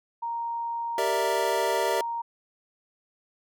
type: tone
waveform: sine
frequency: 932.3 Hz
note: A#5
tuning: in tune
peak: -28 dBFS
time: 0.22-2.22 s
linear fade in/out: 10 ms
type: chord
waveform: square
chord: E half-diminished seventh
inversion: first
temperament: equal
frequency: 392 / 466.2 / 587.3 / 659.3 Hz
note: G4 / Bb4 / D5 / E5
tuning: 0 / 0 / 0 / 0 cents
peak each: -31 dBFS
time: 0.98-2.01 s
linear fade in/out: 2 ms
effects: none